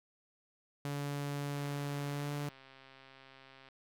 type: tone with pitch glide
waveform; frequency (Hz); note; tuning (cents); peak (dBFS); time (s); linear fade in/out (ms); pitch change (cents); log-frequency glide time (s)
sawtooth; 143.1 to 145.1; D3 to D3; -45 to -21; -32; 0.85-2.49; 0; +24; 2.11-2.29
type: click train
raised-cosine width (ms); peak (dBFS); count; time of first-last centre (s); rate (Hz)
0.3; -40; 286; 1.56-3.687; 134
effects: none